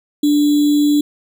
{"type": "tone with sample-and-hold", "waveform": "sine", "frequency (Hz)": 293.7, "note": "D4", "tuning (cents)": 0, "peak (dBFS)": -10, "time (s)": [0.23, 1.01], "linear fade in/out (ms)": 5, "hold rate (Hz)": 3675, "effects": []}